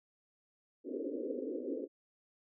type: band-pass noise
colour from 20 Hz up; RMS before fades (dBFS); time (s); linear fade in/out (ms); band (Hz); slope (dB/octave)
pink; -39; 0.84-1.88; 50; 250 to 540; 96
effects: none